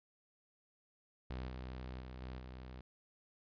sawtooth tone with level steps, 63.4 Hz, B1, 46 cents sharp, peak -37 / -40 / -43 / -40 / -44 dBFS, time 1.3-2.81 s, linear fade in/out 5 ms, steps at 1.48 / 2 / 2.21 / 2.39 s, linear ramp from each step 5 ms, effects resampled to 11025 Hz

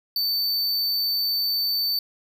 square tone, 4548 Hz, C#8, 44 cents sharp, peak -22 dBFS, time 0.16-1.99 s, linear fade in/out 2 ms, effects none

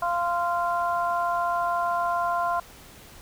harmonic tone, 346.5 Hz, F4, 14 cents flat, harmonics 2 / 3 / 4, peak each -26 / -26 / -31 dBFS, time 0.02-2.6 s, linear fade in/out 5 ms, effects pink hiss -48 dBFS RMS until 3.21 s

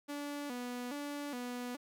sawtooth tone with vibrato, 266.4 Hz, C4, 31 cents sharp, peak -35 dBFS, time 0.08-1.77 s, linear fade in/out 20 ms, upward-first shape square, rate 1.2 Hz, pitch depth 140 cents each way, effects 12-bit

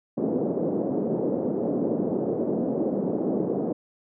pink band-pass noise, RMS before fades -26 dBFS, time 0.17-3.73 s, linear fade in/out 10 ms, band 200 to 530 Hz, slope 24 dB/octave, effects none

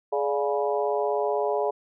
harmonic tone with a mistuned harmonic, 140 Hz, C#3, 18 cents sharp, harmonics 3 / 4 / 5 / 6 / 7, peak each -26 / -28 / -30 / -32 / -33 dBFS, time 0.12-1.71 s, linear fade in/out 10 ms, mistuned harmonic 4, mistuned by +73 cents, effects none

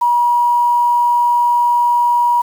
sine tone with quantisation, 960 Hz, B5, 49 cents flat, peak -10 dBFS, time 0.01-2.42 s, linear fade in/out 10 ms, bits 6, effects none

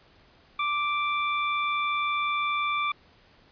25% pulse tone, 1174.7 Hz, D6, in tune, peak -21 dBFS, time 0.59-2.92 s, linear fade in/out 5 ms, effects pink hiss -58 dBFS RMS until 3.51 s + resampled to 11025 Hz

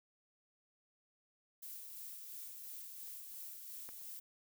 violet noise with tremolo, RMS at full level -48 dBFS, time 1.62-4.2 s, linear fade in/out 10 ms, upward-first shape sine, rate 2.9 Hz, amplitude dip 30%
click, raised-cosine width 0.5 ms, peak -37 dBFS, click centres 3.89 s
effects none

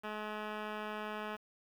10% pulse tone with low-pass filter, 212.6 Hz, G#3, 41 cents sharp, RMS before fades -41 dBFS, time 0.03-1.37 s, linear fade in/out 20 ms, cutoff 2200 Hz, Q 3.7, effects 10-bit

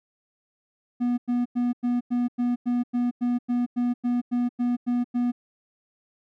triangle tone bursts, 243.4 Hz, B3, 25 cents flat, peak -19 dBFS, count 16, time 1-5.32 s, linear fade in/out 20 ms, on 180 ms, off 96 ms, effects none

